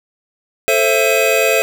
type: tone cluster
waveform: square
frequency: 440.7 / 530 / 666 / 2527 Hz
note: A4 / C5 / E5 / D#7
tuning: +3 / +22 / +18 / +26 cents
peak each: -18 dBFS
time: 0.68-1.62 s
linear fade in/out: 0 ms
effects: none